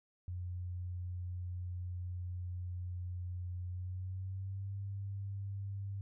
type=tone with pitch glide; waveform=sine; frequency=89.6 to 98.84 Hz; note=F2 to G2; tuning=+45 to +15 cents; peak=-38 dBFS; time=0.28-6.01 s; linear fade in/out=0 ms; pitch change=+170 cents; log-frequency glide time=3.66-4.75 s; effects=none